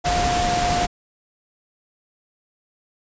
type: tone in noise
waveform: sine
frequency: 710 Hz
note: F5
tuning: 28 cents sharp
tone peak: -20 dBFS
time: 0.04-0.87 s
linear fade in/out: 20 ms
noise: pink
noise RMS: -23 dBFS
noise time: 0.04-0.87 s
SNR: 0 dB
effects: resampled to 16000 Hz